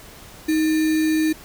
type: tone with sample-and-hold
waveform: sine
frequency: 314 Hz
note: D#4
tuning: 16 cents sharp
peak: -16 dBFS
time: 0.48-1.33 s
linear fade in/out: 10 ms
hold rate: 2100 Hz
effects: pink hiss -43 dBFS RMS until 1.44 s